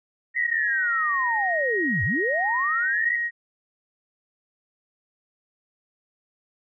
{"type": "tone with vibrato", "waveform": "sine", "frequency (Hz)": 1876, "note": "A#6", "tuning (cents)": 11, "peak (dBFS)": -23, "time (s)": [0.34, 3.31], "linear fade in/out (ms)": 50, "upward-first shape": "sine", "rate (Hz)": 0.77, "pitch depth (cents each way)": 9}
{"type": "linear two-way sweep", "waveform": "sine", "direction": "down then up", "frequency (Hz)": [2034, 83.1, 2034], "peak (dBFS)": -24, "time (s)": [0.36, 3.16], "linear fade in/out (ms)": 5, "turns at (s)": 2.04}
{"effects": []}